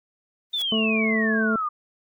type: noise with exponential growth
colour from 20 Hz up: white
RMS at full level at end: -35 dBFS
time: 0.5-0.62 s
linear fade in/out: 0 ms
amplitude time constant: 25 ms
type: exponential sweep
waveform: sine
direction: down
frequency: 3648 to 1188 Hz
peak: -23 dBFS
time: 0.53-1.69 s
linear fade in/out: 10 ms
type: harmonic tone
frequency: 220 Hz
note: A3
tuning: in tune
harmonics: 1 / 2 / 3 / 5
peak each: -22 / -28 / -32 / -36 dBFS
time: 0.72-1.56 s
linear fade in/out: 2 ms
effects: none